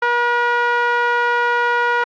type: tone with low-pass filter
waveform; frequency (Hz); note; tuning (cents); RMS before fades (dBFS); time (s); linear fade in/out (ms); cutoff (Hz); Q
5% pulse; 480; B4; -49; -17; 0.02-2.04; 5; 1300; 2.1
effects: AAC 48 kbps